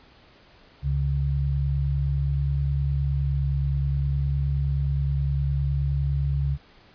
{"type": "tone pair together", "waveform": "sine", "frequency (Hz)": [69.9, 139.53], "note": ["C#2", "C#3"], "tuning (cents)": [15, 12], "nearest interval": "octave", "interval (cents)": 1197, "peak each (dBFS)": -24, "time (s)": [0.82, 6.58], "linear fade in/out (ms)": 50, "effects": ["pink hiss -54 dBFS RMS until 6.94 s", "resampled to 11025 Hz"]}